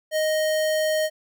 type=tone; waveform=square; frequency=622.3 Hz; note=D#5; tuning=in tune; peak=-21 dBFS; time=0.11-1.1 s; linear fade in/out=50 ms; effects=none